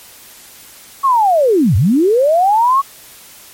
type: linear two-way sweep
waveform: sine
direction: down then up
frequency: 1128 to 82.41 to 1128 Hz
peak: -8 dBFS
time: 1.03-2.82 s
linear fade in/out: 20 ms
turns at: 1.76 s
effects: white hiss -39 dBFS RMS until 3.53 s + MP3 64 kbps